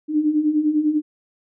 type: beating tone pair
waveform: sine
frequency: 295.3 / 305.3 Hz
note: D4 / D#4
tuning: +10 / -33 cents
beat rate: 10 Hz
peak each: -23 / -17 dBFS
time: 0.08-1.02 s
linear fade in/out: 50 ms
effects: none